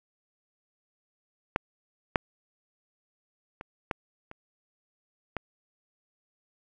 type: clicks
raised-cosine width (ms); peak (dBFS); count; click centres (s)
0.5; -9 / -7 / -24 / -13 / -27 / -16; 6; 1.561 / 2.158 / 3.611 / 3.912 / 4.314 / 5.367
effects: none